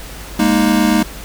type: chord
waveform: square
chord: Ab suspended second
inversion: none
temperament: equal with one note detuned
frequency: 204.9 / 233.1 / 311.1 Hz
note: Ab3 / Bb3 / Eb4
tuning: -23 / 0 / 0 cents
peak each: -16 dBFS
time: 0.39-1.03 s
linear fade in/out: 5 ms
effects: added 50 Hz sine -32 dBFS peak until 1.24 s + pink hiss -33 dBFS RMS until 1.24 s